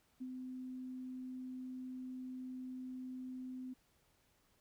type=tone with ADSR envelope; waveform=sine; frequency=255.9 Hz; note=C4; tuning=38 cents flat; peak=-40 dBFS; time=0.2-3.74 s; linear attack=19 ms; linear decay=47 ms; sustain=-3 dB; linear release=13 ms; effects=pink hiss -74 dBFS RMS until 4.6 s